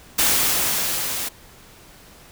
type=noise with level ramp; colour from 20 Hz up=white; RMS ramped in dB=-17 to -27 dBFS; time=0.18-1.29 s; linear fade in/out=10 ms; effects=pink hiss -47 dBFS RMS until 2.31 s